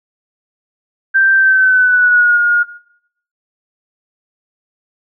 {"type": "tone with pitch glide", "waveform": "sine", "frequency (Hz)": [1568, 1429.6], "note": ["G6", "F6"], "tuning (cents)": [0, 40], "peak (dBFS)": -7, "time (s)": [1.14, 2.64], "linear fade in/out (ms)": 20, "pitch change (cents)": -160, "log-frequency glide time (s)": [1.35, 2.39], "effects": ["noise-tail reverb RT60 0.7 s tail -18 dB re dry"]}